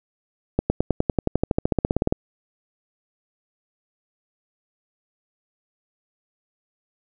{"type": "accelerating click train", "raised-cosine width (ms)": 2, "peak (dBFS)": -5, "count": 21, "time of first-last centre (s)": [0.59, 2.124], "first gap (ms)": 110, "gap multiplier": 0.96, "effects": []}